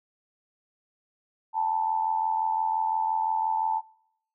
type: tone with amplitude modulation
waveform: sine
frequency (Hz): 881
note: A5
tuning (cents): +2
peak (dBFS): -20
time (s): 1.53-3.82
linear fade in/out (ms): 50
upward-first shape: sine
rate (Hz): 85.8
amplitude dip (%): 70
effects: noise-tail reverb RT60 0.7 s tail -24 dB re dry